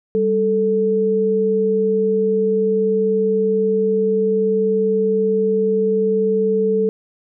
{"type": "tone pair together", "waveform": "sine", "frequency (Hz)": [195.86, 439.7], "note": ["G3", "A4"], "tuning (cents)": [-1, -1], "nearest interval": "octave + major second", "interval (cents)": 1400, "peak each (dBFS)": [-21, -15], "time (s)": [0.15, 6.89], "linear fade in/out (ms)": 0, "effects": []}